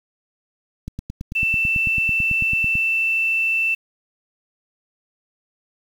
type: click train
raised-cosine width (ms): 5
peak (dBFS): -16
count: 18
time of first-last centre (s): 0.88-2.754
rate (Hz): 9.07
type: tone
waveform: sine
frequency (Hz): 2667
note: E7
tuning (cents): +20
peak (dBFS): -17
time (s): 1.35-3.75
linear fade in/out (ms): 10
effects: 7-bit